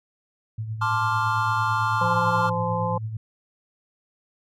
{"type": "tone with tremolo", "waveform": "sine", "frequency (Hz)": 110, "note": "A2", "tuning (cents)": 0, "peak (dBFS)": -25, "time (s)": [0.58, 3.17], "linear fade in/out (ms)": 5, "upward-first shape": "triangle", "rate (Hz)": 9, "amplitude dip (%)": 60}
{"type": "chord", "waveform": "triangle", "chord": "D minor seventh", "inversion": "second", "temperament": "equal", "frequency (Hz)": [880, 1046.5, 1174.7, 1396.9], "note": ["A5", "C6", "D6", "F6"], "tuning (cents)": [0, 0, 0, 0], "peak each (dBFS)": -25, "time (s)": [0.81, 2.5], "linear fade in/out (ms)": 10}
{"type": "harmonic tone", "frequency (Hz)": 172.4, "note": "F3", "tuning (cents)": -22, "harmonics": [1, 3, 5, 6], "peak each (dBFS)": [-29, -28, -28, -29], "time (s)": [2.01, 2.98], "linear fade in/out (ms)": 5}
{"effects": []}